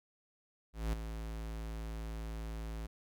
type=tone with ADSR envelope; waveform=square; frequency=55 Hz; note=A1; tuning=in tune; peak=-31 dBFS; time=0.73-2.87 s; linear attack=200 ms; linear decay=10 ms; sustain=-9 dB; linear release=12 ms; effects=none